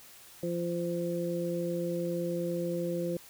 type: harmonic tone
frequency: 172.5 Hz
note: F3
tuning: 21 cents flat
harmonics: 1 / 2 / 3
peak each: -34 / -34 / -34 dBFS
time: 0.43-3.17 s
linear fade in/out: 2 ms
effects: white hiss -53 dBFS RMS until 3.29 s